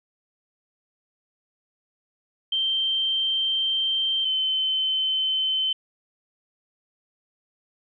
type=tone pair in turn; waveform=sine; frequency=3136 / 3070 Hz; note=G7 / G7; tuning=0 / -37 cents; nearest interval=unison; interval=37 cents; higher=first; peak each=-21 dBFS; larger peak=neither; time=2.52-4.25 / 4.25-5.73 s; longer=first; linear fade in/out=5 ms; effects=none